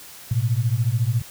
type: beating tone pair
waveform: sine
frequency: 110 / 124 Hz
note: A2 / B2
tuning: 0 / +7 cents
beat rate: 14 Hz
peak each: -21 dBFS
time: 0.31-1.22 s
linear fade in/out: 5 ms
effects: white hiss -42 dBFS RMS until 1.3 s